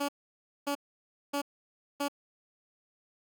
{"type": "tone bursts", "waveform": "15% pulse", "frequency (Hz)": 284.7, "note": "C#4", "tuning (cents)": 46, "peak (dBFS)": -23, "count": 4, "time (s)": [0, 2.084], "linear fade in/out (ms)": 10, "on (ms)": 86, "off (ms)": 580, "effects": []}